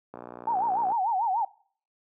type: click train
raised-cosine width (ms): 1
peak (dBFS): -25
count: 48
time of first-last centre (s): 0.14-0.919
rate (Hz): 60.3
type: tone with vibrato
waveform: sine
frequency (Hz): 835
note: G#5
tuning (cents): +9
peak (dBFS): -23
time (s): 0.47-1.45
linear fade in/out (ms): 5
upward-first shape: sine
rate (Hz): 6.8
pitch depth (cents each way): 220
effects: noise-tail reverb RT60 0.5 s tail -22 dB re dry + high-pass 200 Hz 12 dB/octave